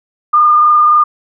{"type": "tone with frequency modulation", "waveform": "sine", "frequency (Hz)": 1211, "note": "D#6", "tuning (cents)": -47, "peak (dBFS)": -5, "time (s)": [0.33, 1.04], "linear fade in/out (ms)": 10, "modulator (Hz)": 23.6, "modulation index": 0.63, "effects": []}